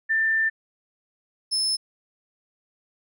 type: tone pair in turn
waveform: sine / 35% pulse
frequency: 1784 / 5239 Hz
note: A6 / E8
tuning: +23 / -12 cents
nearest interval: octave + perfect fifth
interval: 1865 cents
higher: second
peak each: -19 dBFS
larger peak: neither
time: 0.09-0.5 / 1.51-1.77 s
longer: first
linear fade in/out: 20 ms
effects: none